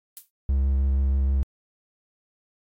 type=noise with exponential decay; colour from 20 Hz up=violet; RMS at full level=-34 dBFS; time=0.17-0.3 s; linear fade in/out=0 ms; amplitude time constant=27 ms
type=tone with vibrato; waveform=triangle; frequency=67.6 Hz; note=C#2; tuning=43 cents flat; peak=-17 dBFS; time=0.49-1.43 s; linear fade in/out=0 ms; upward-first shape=triangle; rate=6.3 Hz; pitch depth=19 cents each way
effects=AAC 48 kbps